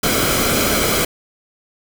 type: noise with comb filter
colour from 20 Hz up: pink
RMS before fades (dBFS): -17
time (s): 0.03-1.05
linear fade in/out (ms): 5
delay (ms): 1.1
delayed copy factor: -0.6
effects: none